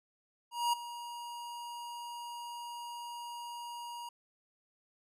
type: tone with ADSR envelope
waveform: square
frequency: 951 Hz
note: A#5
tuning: 34 cents sharp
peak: -27 dBFS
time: 0.51-4.09 s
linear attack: 220 ms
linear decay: 9 ms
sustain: -15 dB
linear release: 4 ms
effects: resampled to 32000 Hz